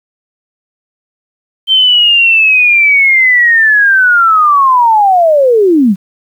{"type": "linear sweep", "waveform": "sine", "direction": "down", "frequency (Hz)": [3131, 174.5], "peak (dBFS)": -4, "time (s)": [1.67, 5.96], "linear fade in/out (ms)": 50, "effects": ["7-bit"]}